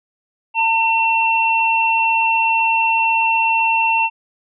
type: tone pair together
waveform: sine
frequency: 904 / 2709 Hz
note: A5 / E7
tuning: +47 / +47 cents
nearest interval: octave + perfect fifth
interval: 1900 cents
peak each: -16 dBFS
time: 0.54-4.1 s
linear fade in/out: 50 ms
effects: none